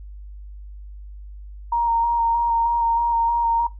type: tone with vibrato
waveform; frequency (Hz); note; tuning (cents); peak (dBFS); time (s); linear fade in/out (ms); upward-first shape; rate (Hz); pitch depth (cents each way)
sine; 932.3; A#5; 0; -17; 1.72-3.67; 5; square; 3.2; 14
effects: noise-tail reverb RT60 0.2 s tail -19 dB re dry + added 50 Hz sine -35 dBFS peak until 3.79 s